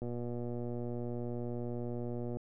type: click train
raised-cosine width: 2 ms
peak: -27 dBFS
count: 283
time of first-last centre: 0.02-2.37 s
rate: 120 Hz
effects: none